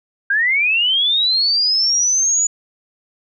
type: linear sweep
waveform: sine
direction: up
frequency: 1568 to 6940 Hz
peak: -13 dBFS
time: 0.3-2.47 s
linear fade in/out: 5 ms
effects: none